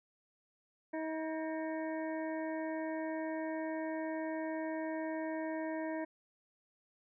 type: harmonic tone with a mistuned harmonic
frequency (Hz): 317.9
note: D#4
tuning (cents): +37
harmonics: 1 / 2 / 3 / 5 / 6 / 7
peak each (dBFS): -38 / -40 / -46 / -52 / -49 / -55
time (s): 0.93-6.05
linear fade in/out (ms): 10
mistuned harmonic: 6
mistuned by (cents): -59
effects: none